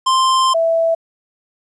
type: tone pair in turn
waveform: square / sine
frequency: 1046.5 / 659.3 Hz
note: C6 / E5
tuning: 0 / 0 cents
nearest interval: minor sixth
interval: 800 cents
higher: first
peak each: -12 dBFS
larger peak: neither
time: 0.06-0.54 / 0.54-0.95 s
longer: first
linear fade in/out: 10 ms
effects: resampled to 22050 Hz + 9-bit